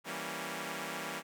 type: chord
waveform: 5% pulse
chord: E diminished seventh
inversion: none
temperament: equal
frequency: 164.81 / 196 / 233.1 / 277.2 Hz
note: E3 / G3 / Bb3 / Db4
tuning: 0 / 0 / 0 / 0 cents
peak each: -32 dBFS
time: 0.04-1.23 s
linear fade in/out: 50 ms
effects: none